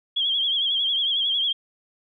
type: tone with vibrato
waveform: sine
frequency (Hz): 3264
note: G#7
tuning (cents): -31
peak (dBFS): -20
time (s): 0.16-1.53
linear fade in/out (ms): 10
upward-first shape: triangle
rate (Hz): 11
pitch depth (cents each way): 87
effects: none